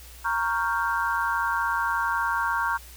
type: chord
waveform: sine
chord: G half-diminished seventh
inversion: first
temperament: equal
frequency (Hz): 932.3 / 1108.7 / 1396.9 / 1568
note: Bb5 / Db6 / F6 / G6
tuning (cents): 0 / 0 / 0 / 0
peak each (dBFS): -27 / -29 / -29 / -29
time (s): 0.24-2.78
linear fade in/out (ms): 20
effects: added 60 Hz sine -45 dBFS peak until 2.96 s + white hiss -48 dBFS RMS until 2.96 s